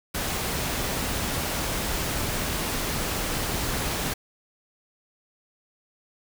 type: noise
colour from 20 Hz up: pink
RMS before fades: -28 dBFS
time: 0.14-4.14 s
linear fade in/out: 10 ms
effects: none